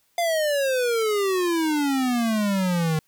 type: exponential sweep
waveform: square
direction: down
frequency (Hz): 698.5 to 153.9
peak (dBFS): -21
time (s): 0.18-2.99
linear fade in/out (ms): 2
effects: white hiss -66 dBFS RMS until 3.07 s